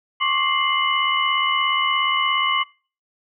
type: tone cluster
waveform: sine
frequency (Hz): 1076 / 1153 / 2096 / 2962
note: C6 / D6 / C7 / F#7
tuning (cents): +48 / -32 / +2 / +1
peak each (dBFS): -23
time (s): 0.2-2.64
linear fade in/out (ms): 20
effects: noise-tail reverb RT60 0.4 s tail -25 dB re dry